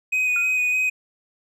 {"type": "tone with vibrato", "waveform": "triangle", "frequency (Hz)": 2499, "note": "D#7", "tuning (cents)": 7, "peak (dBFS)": -17, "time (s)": [0.12, 0.9], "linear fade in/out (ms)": 10, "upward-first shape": "square", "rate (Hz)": 3.3, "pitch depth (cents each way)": 12}
{"type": "tone with exponential decay", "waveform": "sine", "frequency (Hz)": 1396.9, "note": "F6", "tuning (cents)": 0, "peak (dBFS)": -27, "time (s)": [0.36, 0.61], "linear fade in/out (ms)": 1, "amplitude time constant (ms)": 53}
{"effects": []}